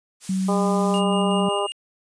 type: noise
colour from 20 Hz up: blue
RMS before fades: -35 dBFS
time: 0.2-1.02 s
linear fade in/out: 50 ms
type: tone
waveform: sine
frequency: 189.2 Hz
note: F#3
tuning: 39 cents sharp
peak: -20 dBFS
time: 0.29-1.49 s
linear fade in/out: 5 ms
type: harmonic tone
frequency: 202 Hz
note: G#3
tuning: 48 cents flat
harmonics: 2 / 3 / 4 / 5 / 6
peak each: -25 / -27 / -28 / -29 / -30 dBFS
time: 0.48-1.67 s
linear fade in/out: 10 ms
type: tone with tremolo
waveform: square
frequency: 2837 Hz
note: F7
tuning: 27 cents sharp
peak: -29 dBFS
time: 0.94-1.72 s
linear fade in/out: 0 ms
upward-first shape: square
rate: 5.4 Hz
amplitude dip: 30%
effects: resampled to 22050 Hz